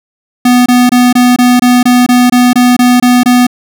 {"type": "tone bursts", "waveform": "square", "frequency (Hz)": 246.9, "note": "B3", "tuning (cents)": 0, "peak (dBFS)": -4, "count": 13, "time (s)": [0.45, 3.468], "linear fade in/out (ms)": 5, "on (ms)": 210, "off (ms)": 24, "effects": []}